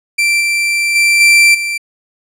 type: tone with level steps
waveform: 40% pulse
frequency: 2349 Hz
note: D7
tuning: in tune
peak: -9 / -11 / -7 / -4 / -15 dBFS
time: 0.18-1.78 s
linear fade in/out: 10 ms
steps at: 0.4 / 0.95 / 1.2 / 1.54 s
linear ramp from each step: 10 ms
effects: low-pass 12000 Hz 12 dB/octave